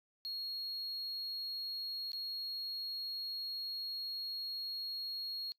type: tone with dropouts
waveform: sine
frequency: 4298 Hz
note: C8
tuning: 46 cents sharp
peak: -36 dBFS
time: 0.25-5.52 s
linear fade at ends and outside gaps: 0 ms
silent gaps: 2.118-2.132 s
effects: noise-tail reverb RT60 0.1 s tail -24 dB re dry + tanh soft clip ceiling -37 dBFS